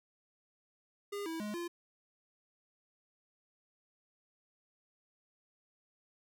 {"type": "tone with pitch steps", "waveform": "square", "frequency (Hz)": [405.9, 325.9, 209.5, 345], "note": ["G#4", "E4", "G#3", "F4"], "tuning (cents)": [-40, -20, 15, -21], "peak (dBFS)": -38, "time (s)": [1.12, 1.68], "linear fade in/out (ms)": 10, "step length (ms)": 140, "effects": []}